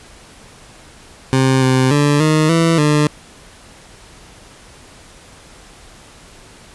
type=tone with pitch steps; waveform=20% pulse; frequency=132 / 130.1 / 145.6 / 155.2 / 165.4 / 149.5 Hz; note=C3 / C3 / D3 / D#3 / E3 / D3; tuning=+16 / -9 / -15 / -4 / +6 / +31 cents; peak=-6 dBFS; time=1.33-3.07 s; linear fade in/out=0 ms; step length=290 ms; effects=pink hiss -42 dBFS RMS until 6.74 s + resampled to 24000 Hz